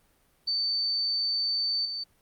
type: tone with level steps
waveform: sine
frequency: 4554 Hz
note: C#8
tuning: 46 cents sharp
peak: -25 / -31 dBFS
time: 0.47-2.04 s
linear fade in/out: 10 ms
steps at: 1.85 s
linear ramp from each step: 5 ms
effects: pink hiss -66 dBFS RMS until 2.21 s + Opus 32 kbps